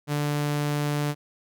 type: tone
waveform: sawtooth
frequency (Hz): 146.83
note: D3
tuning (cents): 0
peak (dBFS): -20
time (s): 0.07-1.15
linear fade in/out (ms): 50
effects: none